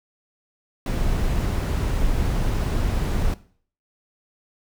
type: noise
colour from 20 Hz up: brown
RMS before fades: -22 dBFS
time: 0.86-3.34 s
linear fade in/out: 2 ms
effects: noise-tail reverb RT60 0.5 s tail -18 dB re dry